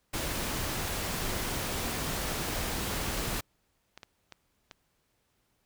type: noise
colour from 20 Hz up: pink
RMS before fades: -33 dBFS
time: 0.13-3.41 s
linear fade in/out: 10 ms
type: clicks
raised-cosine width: 0.2 ms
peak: -27 dBFS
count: 4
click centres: 3.976 / 4.032 / 4.323 / 4.712 s
effects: pink hiss -74 dBFS RMS until 5.65 s